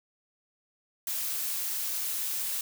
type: noise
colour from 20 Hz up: blue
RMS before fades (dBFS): -32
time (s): 1.07-2.61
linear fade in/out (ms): 2
effects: none